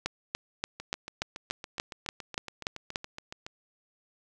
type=two click trains; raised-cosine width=0.2 ms; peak=-22 / -12 dBFS; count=20 / 11; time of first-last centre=0.8-3.465 / 0.06-2.959 s; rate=7.13 / 3.45 Hz; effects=none